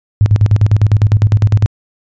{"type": "tone with tremolo", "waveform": "sine", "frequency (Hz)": 104.2, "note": "G#2", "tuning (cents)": 6, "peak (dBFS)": -4, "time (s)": [0.21, 1.66], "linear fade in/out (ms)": 0, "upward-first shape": "square", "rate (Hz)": 9.9, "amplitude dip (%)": 80, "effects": ["resampled to 16000 Hz"]}